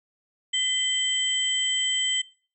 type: tone cluster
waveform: sine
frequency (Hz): 2014 / 3114 / 7860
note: B6 / G7 / B8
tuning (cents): +33 / -12 / -9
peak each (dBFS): -31 / -23 / -30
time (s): 0.53-2.22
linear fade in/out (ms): 10
effects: noise-tail reverb RT60 0.4 s tail -22 dB re dry